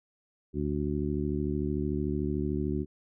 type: harmonic tone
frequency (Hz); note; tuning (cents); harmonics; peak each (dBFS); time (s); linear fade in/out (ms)
73.42; D2; 0; 1 / 2 / 3 / 4 / 5; -34 / -34 / -34 / -34 / -34; 0.53-2.86; 50
effects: none